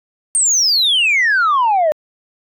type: exponential sweep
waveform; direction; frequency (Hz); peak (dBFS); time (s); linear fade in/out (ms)
sine; down; 8870 to 590; -9; 0.35-1.92; 0
effects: tanh soft clip ceiling -9 dBFS